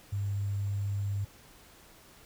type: tone with sample-and-hold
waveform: sine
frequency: 100.2 Hz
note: G2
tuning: 38 cents sharp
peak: -29 dBFS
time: 0.12-1.25 s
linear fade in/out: 10 ms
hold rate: 7350 Hz
effects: pink hiss -56 dBFS RMS until 2.25 s